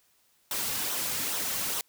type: noise with flanger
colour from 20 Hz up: white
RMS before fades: -31 dBFS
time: 0.51-1.81 s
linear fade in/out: 2 ms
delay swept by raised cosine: 0.41 to 3.11 ms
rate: 2.4 Hz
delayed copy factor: -0.5
effects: white hiss -67 dBFS RMS until 1.88 s